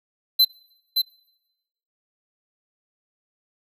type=tone with echo; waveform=square; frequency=4052 Hz; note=B7; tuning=44 cents sharp; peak=-13 dBFS; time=0.39-0.45 s; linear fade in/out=10 ms; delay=570 ms; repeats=1; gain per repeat=-5 dB; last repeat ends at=1.02 s; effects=noise-tail reverb RT60 1.0 s tail -26 dB re dry